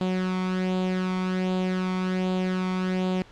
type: tone with flanger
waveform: sawtooth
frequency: 185 Hz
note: F#3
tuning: in tune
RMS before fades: -26 dBFS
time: 0.01-3.22 s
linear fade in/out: 0 ms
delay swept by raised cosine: 0.26 to 0.9 ms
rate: 1.3 Hz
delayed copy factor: +0.55
effects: pink hiss -51 dBFS RMS until 3.31 s + low-pass 4000 Hz 12 dB/octave